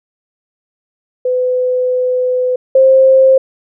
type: tone pair in turn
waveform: sine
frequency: 504 / 528.5 Hz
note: B4 / C5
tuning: +35 / +17 cents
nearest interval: minor second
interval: 82 cents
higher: second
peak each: -11 / -4 dBFS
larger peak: second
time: 1.25-2.56 / 2.75-3.38 s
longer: first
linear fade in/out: 5 ms
effects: none